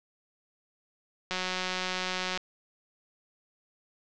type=click train; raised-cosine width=0.2 ms; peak=-14 dBFS; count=197; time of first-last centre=1.31-2.375 s; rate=184 Hz; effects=low-pass 6000 Hz 12 dB/octave